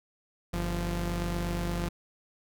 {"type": "tone pair together", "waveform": "sawtooth", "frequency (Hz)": [48.5, 173], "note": ["G1", "F3"], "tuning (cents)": [-18, -16], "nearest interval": "octave + minor seventh", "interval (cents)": 2202, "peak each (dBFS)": [-28, -28], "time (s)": [0.53, 1.89], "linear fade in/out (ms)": 10, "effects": []}